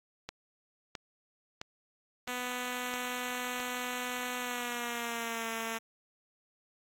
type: click train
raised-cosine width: 0.2 ms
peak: -21 dBFS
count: 6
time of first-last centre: 0.29-3.601 s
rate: 1.51 Hz
type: tone with pitch glide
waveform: 5% pulse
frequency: 248.2 to 226.3 Hz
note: B3 to A3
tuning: +9 to +49 cents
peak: -23 dBFS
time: 2.27-5.79 s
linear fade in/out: 20 ms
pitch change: -160 cents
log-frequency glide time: 4.39-5.5 s
effects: AAC 64 kbps